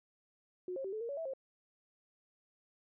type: tone with pitch steps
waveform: sine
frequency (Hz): 363.9 / 537 / 385.3 / 433.7 / 465.1 / 563 / 653 / 534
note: F#4 / C5 / G4 / A4 / A#4 / C#5 / E5 / C5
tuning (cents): -29 / +45 / -30 / -25 / -4 / +27 / -17 / +35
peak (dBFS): -37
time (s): 0.68-1.336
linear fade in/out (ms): 2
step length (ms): 82
effects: none